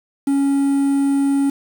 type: tone with quantisation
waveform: triangle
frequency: 277.5 Hz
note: C#4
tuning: 2 cents sharp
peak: -12 dBFS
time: 0.27-1.5 s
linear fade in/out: 5 ms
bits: 6
effects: none